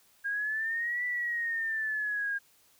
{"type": "exponential two-way sweep", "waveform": "sine", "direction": "up then down", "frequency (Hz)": [1615, 1975.5, 1615], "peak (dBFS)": -29, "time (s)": [0.24, 2.39], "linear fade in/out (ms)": 20, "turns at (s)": 1.05, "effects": ["white hiss -64 dBFS RMS until 2.79 s"]}